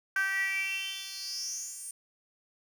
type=tone with high-pass filter sweep; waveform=10% pulse; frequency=387.5 Hz; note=G4; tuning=20 cents flat; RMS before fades=-34 dBFS; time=0.16-1.91 s; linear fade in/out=2 ms; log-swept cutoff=1500 to 8900 Hz; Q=8.1; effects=none